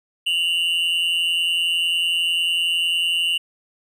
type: tone pair together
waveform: triangle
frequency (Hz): 2789 / 2960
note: F7 / F#7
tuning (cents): -3 / 0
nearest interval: minor second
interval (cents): 103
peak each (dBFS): -19 / -20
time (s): 0.26-3.38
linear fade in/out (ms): 10
effects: none